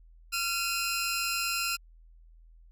15% pulse tone pair together, 1375 / 2523 Hz, F6 / D#7, -27 / +23 cents, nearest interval major seventh, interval 1050 cents, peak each -24 / -25 dBFS, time 0.32-1.77 s, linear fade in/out 20 ms, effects added 41 Hz sine -52 dBFS peak until 2.71 s

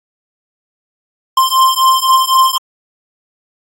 square beating tone pair, 1046.5 / 1050.4 Hz, C6 / C6, 0 / +6 cents, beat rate 3.9 Hz, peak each -12 dBFS, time 1.37-2.58 s, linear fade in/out 5 ms, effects AAC 48 kbps

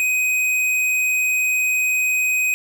triangle tone with hard clipping, 2509 Hz, D#7, 14 cents sharp, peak -18 dBFS, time 0-2.54 s, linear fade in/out 0 ms, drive 17 dB, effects none

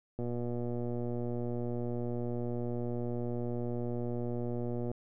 click train, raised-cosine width 2 ms, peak -24 dBFS, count 568, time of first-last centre 0.19-4.915 s, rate 120 Hz, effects none

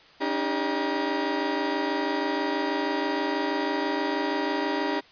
30% pulse tone cluster, 283.6 / 309.8 / 398.4 / 953 Hz, C#4 / D#4 / G4 / A#5, +40 / -7 / +28 / +38 cents, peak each -28 dBFS, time 0.2-5.01 s, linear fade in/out 20 ms, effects white hiss -53 dBFS RMS until 5.11 s + resampled to 11025 Hz

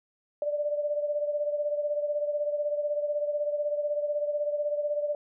sine beating tone pair, 587.3 / 603.3 Hz, D5 / D5, 0 / +46 cents, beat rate 16 Hz, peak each -27 / -34 dBFS, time 0.42-5.15 s, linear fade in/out 2 ms, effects none

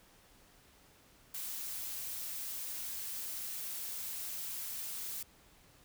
blue noise, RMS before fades -41 dBFS, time 1.34-5.23 s, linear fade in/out 5 ms, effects pink hiss -63 dBFS RMS until 5.84 s

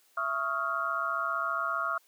sine tone cluster, 668 / 1112 / 1259 / 1394 Hz, E5 / C#6 / D#6 / F6, +23 / +5 / +20 / -4 cents, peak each -38 / -34 / -33 / -32 dBFS, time 0.17-1.98 s, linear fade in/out 5 ms, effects white hiss -65 dBFS RMS until 2.07 s + high-pass 300 Hz 12 dB/octave

